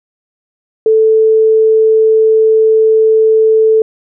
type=tone; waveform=sine; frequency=440 Hz; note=A4; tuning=in tune; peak=-5 dBFS; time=0.86-3.82 s; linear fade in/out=2 ms; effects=none